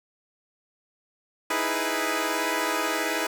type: chord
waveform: 10% pulse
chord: E major seventh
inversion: third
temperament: equal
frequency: 311.1 / 329.6 / 415.3 / 493.9 Hz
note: D#4 / E4 / G#4 / B4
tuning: 0 / 0 / 0 / 0 cents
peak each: -22 dBFS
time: 1.5-3.27 s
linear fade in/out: 5 ms
effects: none